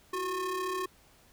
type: ring-modulated tone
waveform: square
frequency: 356.9 Hz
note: F4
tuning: 38 cents sharp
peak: -29 dBFS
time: 0.13-0.86 s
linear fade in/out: 5 ms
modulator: 731 Hz
effects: pink hiss -61 dBFS RMS until 1.32 s